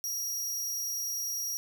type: tone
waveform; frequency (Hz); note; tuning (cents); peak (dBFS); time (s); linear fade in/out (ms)
sawtooth; 5690; F8; +31; -29; 0.04-1.57; 0
effects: none